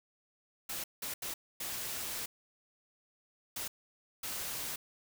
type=noise bursts at uneven times; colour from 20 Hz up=white; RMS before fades=-39 dBFS; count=6; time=0.69-0.84 / 1.02-1.14 / 1.22-1.34 / 1.6-2.26 / 3.56-3.68 / 4.23-4.76 s; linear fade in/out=5 ms; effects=none